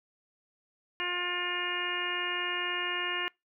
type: harmonic tone with a mistuned harmonic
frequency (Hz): 355.3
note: F4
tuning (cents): +30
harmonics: 1 / 2 / 3 / 4 / 5 / 6 / 7 / 8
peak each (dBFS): -40 / -45 / -38 / -41 / -36 / -40 / -39 / -35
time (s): 1-3.28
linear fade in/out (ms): 0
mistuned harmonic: 7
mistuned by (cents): -32
effects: noise-tail reverb RT60 0.2 s tail -25 dB re dry